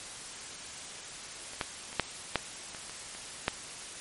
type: clicks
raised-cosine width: 0.3 ms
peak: -28 / -13 / -27 / -8 / -9 / -25 / -28 / -28 / -9 dBFS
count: 9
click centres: 1.534 / 1.612 / 1.929 / 1.997 / 2.357 / 2.748 / 2.896 / 3.15 / 3.481 s
effects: white hiss -43 dBFS RMS until 4 s + MP3 48 kbps